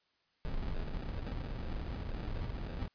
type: noise with sample-and-hold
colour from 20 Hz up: brown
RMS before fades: -38 dBFS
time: 0.45-2.88 s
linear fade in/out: 0 ms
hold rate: 1050 Hz
effects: white hiss -75 dBFS RMS until 2.94 s + resampled to 11025 Hz